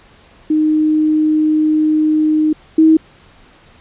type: tone pair in turn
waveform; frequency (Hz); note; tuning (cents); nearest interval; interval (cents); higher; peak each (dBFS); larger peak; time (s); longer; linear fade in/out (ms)
sine; 308.8 / 317.8; D#4 / D#4; -13 / +37; unison; 50; second; -10 / -5; second; 0.5-2.53 / 2.78-2.97; first; 5
effects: pink hiss -46 dBFS RMS until 3.8 s + resampled to 8000 Hz